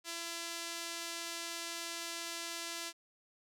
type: tone with band-pass filter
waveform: sawtooth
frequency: 337 Hz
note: E4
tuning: 38 cents sharp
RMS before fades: -42 dBFS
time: 0.04-2.93 s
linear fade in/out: 50 ms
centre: 5800 Hz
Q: 0.75
effects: none